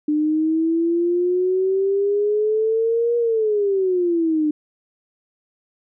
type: exponential two-way sweep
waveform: sine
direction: up then down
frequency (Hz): 298.6 to 476.4 to 298.6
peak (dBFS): -16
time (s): 0.08-4.51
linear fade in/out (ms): 5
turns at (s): 3.17
effects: none